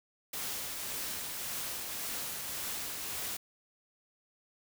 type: noise with tremolo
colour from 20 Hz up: white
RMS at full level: -37 dBFS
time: 0.33-3.37 s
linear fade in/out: 5 ms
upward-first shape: triangle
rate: 1.8 Hz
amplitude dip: 30%
effects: none